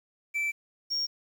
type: tone pair in turn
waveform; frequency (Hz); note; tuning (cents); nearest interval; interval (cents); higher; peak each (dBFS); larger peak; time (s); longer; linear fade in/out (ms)
triangle; 2327 / 5550; D7 / F8; -17 / -12; octave + minor third; 1505; second; -25 / -26; first; 0.34-0.52 / 0.9-1.07; first; 20
effects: 9-bit